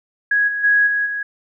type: tone with level steps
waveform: sine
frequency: 1661.2 Hz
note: G#6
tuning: in tune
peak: -13 / -20 / -11 / -16 / -21 dBFS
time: 0.31-1.23 s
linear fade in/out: 5 ms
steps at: 0.47 / 0.63 / 0.86 / 1.05 s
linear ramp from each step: 20 ms
effects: none